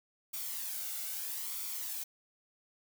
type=noise with flanger; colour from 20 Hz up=blue; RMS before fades=-39 dBFS; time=0.33-2.04 s; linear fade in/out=10 ms; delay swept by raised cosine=0.87 to 1.43 ms; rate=0.78 Hz; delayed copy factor=+0.5; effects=none